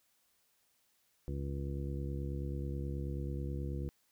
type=harmonic tone; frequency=69.3 Hz; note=C#2; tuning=in tune; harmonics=1 / 2 / 3 / 4 / 5 / 6 / 7; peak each=-38 / -40 / -47 / -48 / -46 / -59 / -50 dBFS; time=1.28-3.89 s; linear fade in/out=0 ms; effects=white hiss -74 dBFS RMS until 4.11 s